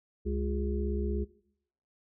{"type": "harmonic tone with a mistuned harmonic", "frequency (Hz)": 68.8, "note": "C#2", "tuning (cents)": -12, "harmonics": [1, 3, 5, 6], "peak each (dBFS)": [-31, -36, -37, -37], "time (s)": [0.25, 1.25], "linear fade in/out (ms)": 20, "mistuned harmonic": 5, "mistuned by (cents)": 60, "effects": ["noise-tail reverb RT60 0.7 s tail -19 dB re dry"]}